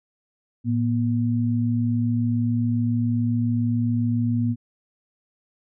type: tone pair together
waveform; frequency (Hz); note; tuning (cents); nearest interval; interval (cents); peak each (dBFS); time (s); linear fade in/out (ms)
sine; 112.8 / 240; A2 / B3; +44 / -49; octave + minor second; 1307; -22; 0.64-4.56; 50
effects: none